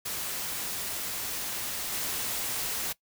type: noise with level steps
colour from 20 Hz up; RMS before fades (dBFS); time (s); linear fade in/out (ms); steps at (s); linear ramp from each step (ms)
white; -34 / -32; 0.05-2.93; 10; 1.92; 10
effects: noise-tail reverb RT60 0.1 s tail -20 dB re dry